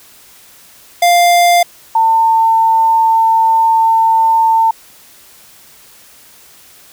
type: tone pair in turn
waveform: square / sine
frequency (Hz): 698.5 / 899.3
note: F5 / A5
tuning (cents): 0 / +38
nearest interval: major third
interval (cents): 438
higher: second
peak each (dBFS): -7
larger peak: neither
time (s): 1.02-1.63 / 1.95-4.71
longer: second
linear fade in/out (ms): 5
effects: white hiss -42 dBFS RMS until 6.92 s